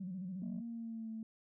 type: tone with vibrato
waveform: sine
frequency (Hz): 185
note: F#3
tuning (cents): 0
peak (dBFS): -39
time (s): 0-0.61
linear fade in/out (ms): 10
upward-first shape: square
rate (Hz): 14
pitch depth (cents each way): 77
type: tone with pitch glide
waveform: sine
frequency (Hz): 233.1 to 221.9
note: A#3 to A3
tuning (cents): 0 to +15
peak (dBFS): -40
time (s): 0.42-1.23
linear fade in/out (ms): 2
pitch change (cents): -85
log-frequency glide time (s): 0.67-1.1
effects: tanh soft clip ceiling -34 dBFS